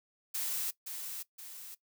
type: noise with echo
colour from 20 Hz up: blue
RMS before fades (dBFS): -35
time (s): 0.34-0.71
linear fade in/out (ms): 10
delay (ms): 520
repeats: 2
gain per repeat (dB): -6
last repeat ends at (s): 1.75
effects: noise-tail reverb RT60 0.1 s tail -18 dB re dry